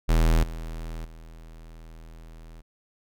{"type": "tone with level steps", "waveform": "square", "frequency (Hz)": 40.6, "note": "E1", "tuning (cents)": -26, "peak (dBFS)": [-18, -33, -43], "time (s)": [0.08, 2.62], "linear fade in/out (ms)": 20, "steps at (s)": [0.43, 1.05], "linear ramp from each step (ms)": 2, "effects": []}